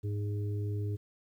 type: harmonic tone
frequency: 103.2 Hz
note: G#2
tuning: 10 cents flat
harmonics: 1 / 3 / 4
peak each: -31 / -44 / -43 dBFS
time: 0.03-0.97 s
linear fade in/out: 20 ms
effects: 11-bit